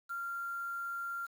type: tone with quantisation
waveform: sine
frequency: 1384 Hz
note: F6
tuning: 16 cents flat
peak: -36 dBFS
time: 0.09-1.27 s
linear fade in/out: 20 ms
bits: 9
effects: none